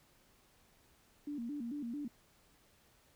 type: tone with vibrato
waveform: sine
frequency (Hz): 261.6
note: C4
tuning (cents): 0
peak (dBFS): -38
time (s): 1.27-2.08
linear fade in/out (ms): 5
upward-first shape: square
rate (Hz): 4.5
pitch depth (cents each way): 190
effects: pink hiss -68 dBFS RMS until 3.15 s